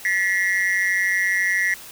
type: tone with amplitude modulation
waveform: triangle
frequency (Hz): 1927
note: B6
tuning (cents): -43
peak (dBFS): -12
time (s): 0.05-1.74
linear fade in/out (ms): 2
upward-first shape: sine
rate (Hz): 188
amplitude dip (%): 100
effects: white hiss -40 dBFS RMS until 1.91 s